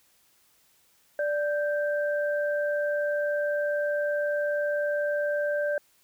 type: tone pair together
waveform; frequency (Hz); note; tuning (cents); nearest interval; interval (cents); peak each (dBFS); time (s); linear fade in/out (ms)
sine; 587.3 / 1568; D5 / G6; 0 / 0; octave + perfect fourth; 1700; -25 / -32; 1.19-5.78; 2
effects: white hiss -64 dBFS RMS until 6.03 s